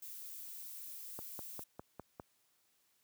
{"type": "noise", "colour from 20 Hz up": "violet", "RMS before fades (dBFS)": -48, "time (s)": [0.02, 1.64], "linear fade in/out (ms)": 5}
{"type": "click train", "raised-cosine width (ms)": 1, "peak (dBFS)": -31, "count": 6, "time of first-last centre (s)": [1.19, 2.198], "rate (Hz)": 4.96}
{"effects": ["white hiss -75 dBFS RMS until 3.03 s", "high-pass 60 Hz 12 dB/octave"]}